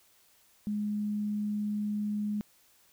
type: tone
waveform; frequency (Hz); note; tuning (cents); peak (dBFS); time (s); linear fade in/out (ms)
sine; 208.7; G#3; +9; -29; 0.67-2.41; 0
effects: white hiss -64 dBFS RMS until 2.92 s